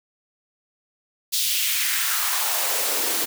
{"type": "noise with high-pass filter sweep", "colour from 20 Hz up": "white", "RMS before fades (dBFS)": -23, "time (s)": [1.32, 3.26], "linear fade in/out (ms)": 20, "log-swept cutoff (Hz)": [4000, 270], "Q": 1.9, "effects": []}